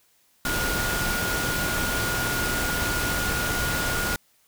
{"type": "tone in noise", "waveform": "sine", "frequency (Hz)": 1432, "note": "F6", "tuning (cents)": 43, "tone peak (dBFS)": -28, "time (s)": [0.45, 4.16], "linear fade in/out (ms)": 2, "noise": "pink", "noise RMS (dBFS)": -27, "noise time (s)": [0.45, 4.16], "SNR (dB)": -4, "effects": ["white hiss -63 dBFS RMS until 4.47 s"]}